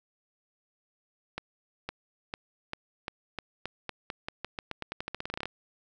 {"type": "accelerating click train", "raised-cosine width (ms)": 0.3, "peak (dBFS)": -18, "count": 26, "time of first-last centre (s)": [1.38, 5.456], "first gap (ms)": 510, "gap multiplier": 0.88, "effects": []}